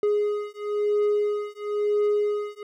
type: beating tone pair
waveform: triangle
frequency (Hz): 415.3 / 416.29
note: G#4 / G#4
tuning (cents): 0 / +4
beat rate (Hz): 0.99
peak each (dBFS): -23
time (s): 0.03-2.63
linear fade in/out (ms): 2
effects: none